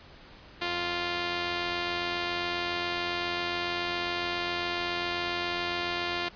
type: tone pair together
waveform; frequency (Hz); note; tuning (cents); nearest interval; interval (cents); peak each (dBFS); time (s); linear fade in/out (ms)
5% pulse; 87.3 / 349.2; F2 / F4; 0 / 0; 2 octaves; 2400; -30 / -18; 0.61-6.29; 10
effects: pink hiss -51 dBFS RMS until 6.35 s + resampled to 11025 Hz